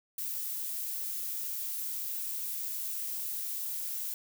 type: noise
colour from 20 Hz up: violet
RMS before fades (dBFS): -36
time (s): 0.18-4.14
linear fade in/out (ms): 2
effects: none